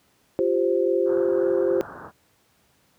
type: chord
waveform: sine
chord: F suspended second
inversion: none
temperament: just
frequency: 349.2 / 392.9 / 523.8 Hz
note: F4 / G4 / C5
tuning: 0 / +4 / +2 cents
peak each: -23 dBFS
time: 0.39-1.81 s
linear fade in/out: 0 ms
type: low-pass noise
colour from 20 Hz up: white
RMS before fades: -40 dBFS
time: 1.05-2.12 s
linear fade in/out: 50 ms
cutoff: 1600 Hz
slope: 96 dB/octave
effects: pink hiss -63 dBFS RMS until 2.98 s + high-pass 80 Hz 12 dB/octave